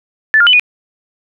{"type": "tone with pitch steps", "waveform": "sine", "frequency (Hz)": [1751, 1408, 3001, 2464], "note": ["A6", "F6", "F#7", "D#7"], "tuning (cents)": [-9, 14, 24, -17], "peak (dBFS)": -5, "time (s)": [0.34, 0.596], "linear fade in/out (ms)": 0, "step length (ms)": 64, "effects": []}